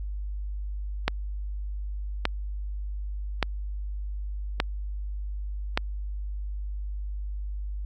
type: click train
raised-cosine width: 0.3 ms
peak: -6 dBFS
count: 5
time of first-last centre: 1.08-5.775 s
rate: 0.852 Hz
effects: added 50 Hz sine -30 dBFS peak until 7.85 s + AAC 48 kbps